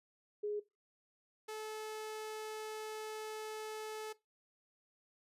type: tone pair in turn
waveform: sine / sawtooth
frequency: 416.8 / 433 Hz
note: G#4 / A4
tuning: +6 / -28 cents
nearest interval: minor second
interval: 66 cents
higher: second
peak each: -35 / -38 dBFS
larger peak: first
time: 0.43-0.6 / 1.48-4.13 s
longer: second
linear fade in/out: 10 ms
effects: noise-tail reverb RT60 0.2 s tail -18 dB re dry + resampled to 32000 Hz